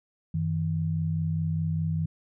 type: tone pair together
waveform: sine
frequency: 95.2 / 160.11 Hz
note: F#2 / D#3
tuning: +50 / +50 cents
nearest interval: major sixth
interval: 900 cents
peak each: -30 / -26 dBFS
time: 0.34-2.06 s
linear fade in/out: 5 ms
effects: none